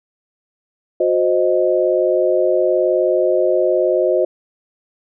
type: chord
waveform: sine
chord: C diminished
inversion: second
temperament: equal with one note detuned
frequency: 363.8 / 523.3 / 622.3 Hz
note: Gb4 / C5 / Eb5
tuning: -29 / 0 / 0 cents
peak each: -17 dBFS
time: 1-4.25 s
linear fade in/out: 5 ms
effects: none